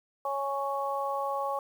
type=harmonic tone; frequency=277.2 Hz; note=C#4; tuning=in tune; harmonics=2 / 3 / 4; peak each=-33 / -33 / -33 dBFS; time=0.25-1.59 s; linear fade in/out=2 ms; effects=9-bit